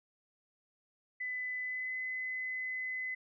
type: tone with pitch glide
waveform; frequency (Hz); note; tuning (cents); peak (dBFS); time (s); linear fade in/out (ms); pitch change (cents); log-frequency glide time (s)
sine; 2005 to 2025; B6 to B6; +26 to +43; -35; 1.2-3.15; 10; +17; 1.63-1.94
effects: none